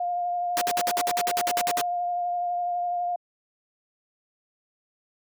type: tone with vibrato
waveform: sine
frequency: 706 Hz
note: F5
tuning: 19 cents sharp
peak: -24 dBFS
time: 0-3.16 s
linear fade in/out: 5 ms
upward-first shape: triangle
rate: 12 Hz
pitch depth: 20 cents each way
type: noise bursts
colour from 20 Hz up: pink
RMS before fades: -25 dBFS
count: 13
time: 0.57-1.813 s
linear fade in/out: 0 ms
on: 43 ms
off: 57 ms
effects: high-pass 400 Hz 12 dB/octave